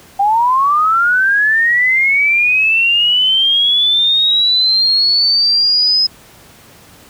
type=linear sweep; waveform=sine; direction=up; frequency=780 to 5110 Hz; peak=-9 dBFS; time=0.19-6.07 s; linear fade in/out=10 ms; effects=pink hiss -42 dBFS RMS until 7.09 s + high-pass 60 Hz 12 dB/octave